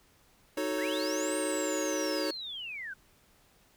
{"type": "chord", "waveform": "square", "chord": "D# half-diminished seventh", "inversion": "none", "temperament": "equal", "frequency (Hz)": [311.1, 370, 440, 554.4], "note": ["D#4", "F#4", "A4", "C#5"], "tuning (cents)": [0, 0, 0, 0], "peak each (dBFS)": [-35, -38, -39, -35], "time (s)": [0.57, 2.31], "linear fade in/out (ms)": 5}
{"type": "linear two-way sweep", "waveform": "sine", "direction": "up then down", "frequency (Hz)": [1462, 8710, 1462], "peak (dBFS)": -37, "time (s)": [0.78, 2.94], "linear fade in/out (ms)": 10, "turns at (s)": 1.37}
{"effects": ["pink hiss -64 dBFS RMS until 3.76 s"]}